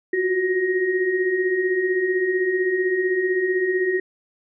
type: tone cluster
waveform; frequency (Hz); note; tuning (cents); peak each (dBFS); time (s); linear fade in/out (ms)
sine; 355.7 / 371.4 / 1875; F4 / F#4 / A#6; +32 / +7 / +10; -27 / -20 / -25; 0.13-4; 5
effects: none